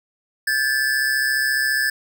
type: tone pair together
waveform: square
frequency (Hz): 1600 / 1734.5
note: G6 / A6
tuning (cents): +35 / -25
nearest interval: minor second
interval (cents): 140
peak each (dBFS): -24 / -20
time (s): 0.47-1.9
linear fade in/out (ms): 5
effects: none